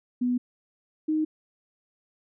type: tone pair in turn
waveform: sine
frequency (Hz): 246.9 / 310.7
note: B3 / D#4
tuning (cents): 0 / -2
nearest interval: major third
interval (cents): 398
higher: second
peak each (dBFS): -22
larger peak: neither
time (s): 0.21-0.38 / 1.08-1.25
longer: neither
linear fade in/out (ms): 10
effects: none